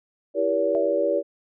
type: chord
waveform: sine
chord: E diminished seventh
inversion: none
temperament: just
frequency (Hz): 329.6 / 395.6 / 474.7 / 569.6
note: E4 / G4 / Bb4 / Db5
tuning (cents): 0 / +16 / +31 / +47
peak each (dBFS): -28 / -27 / -26 / -22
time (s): 0.34-1.23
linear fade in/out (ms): 50
type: tone with exponential decay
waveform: sine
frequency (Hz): 659.3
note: E5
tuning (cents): 0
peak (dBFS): -24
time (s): 0.75-1.12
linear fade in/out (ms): 0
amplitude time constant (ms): 80
effects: none